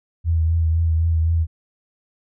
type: tone with vibrato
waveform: sine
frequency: 81.8 Hz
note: E2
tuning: 13 cents flat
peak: -15 dBFS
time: 0.24-1.47 s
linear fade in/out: 50 ms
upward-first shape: triangle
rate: 3.9 Hz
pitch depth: 41 cents each way
effects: none